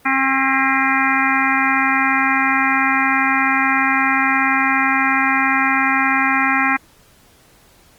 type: harmonic tone with a mistuned harmonic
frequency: 268.3 Hz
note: C4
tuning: 44 cents sharp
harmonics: 1 / 3 / 4 / 5 / 6 / 7 / 8 / 9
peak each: -22 / -22 / -22 / -22 / -22 / -22 / -22 / -22 dBFS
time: 0.05-6.77 s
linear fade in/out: 10 ms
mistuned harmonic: 8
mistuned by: -61 cents
effects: pink hiss -51 dBFS RMS until 7.98 s + Opus 32 kbps